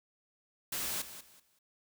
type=noise with echo; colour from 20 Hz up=white; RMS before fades=-36 dBFS; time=0.72-1.02 s; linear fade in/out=5 ms; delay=190 ms; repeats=3; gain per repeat=-12 dB; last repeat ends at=1.59 s; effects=none